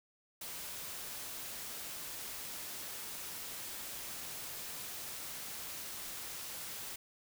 white noise, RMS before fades -44 dBFS, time 0.41-6.96 s, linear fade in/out 5 ms, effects none

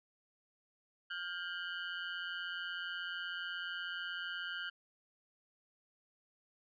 30% pulse ring-modulated tone, 1500 Hz, F#6, 23 cents sharp, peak -33 dBFS, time 1.1-4.7 s, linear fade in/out 10 ms, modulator 88.2 Hz, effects resampled to 11025 Hz

